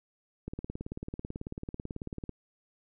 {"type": "click train", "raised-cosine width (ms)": 3, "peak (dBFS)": -24, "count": 34, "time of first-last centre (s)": [0.48, 2.293], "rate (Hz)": 18.2, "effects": []}